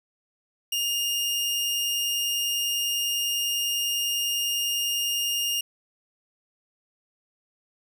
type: tone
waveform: sawtooth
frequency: 2830 Hz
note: F7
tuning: 22 cents sharp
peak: -21 dBFS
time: 0.72-5.61 s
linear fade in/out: 5 ms
effects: none